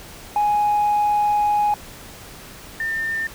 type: tone pair in turn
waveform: sine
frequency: 832 / 1802.1 Hz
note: G#5 / A6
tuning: +3 / +41 cents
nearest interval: octave + minor second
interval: 1338 cents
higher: second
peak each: -14 / -21 dBFS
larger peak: first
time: 0.36-1.74 / 2.8-3.27 s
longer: first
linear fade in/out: 2 ms
effects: tanh soft clip ceiling -13 dBFS + pink hiss -40 dBFS RMS until 3.34 s